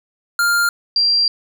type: tone pair in turn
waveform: square / sine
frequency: 1400 / 4739 Hz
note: F6 / D8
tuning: +4 / +15 cents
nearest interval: octave + major sixth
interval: 2111 cents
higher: second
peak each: -14 / -12 dBFS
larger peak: second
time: 0.39-0.69 / 0.96-1.28 s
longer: second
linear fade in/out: 2 ms
effects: none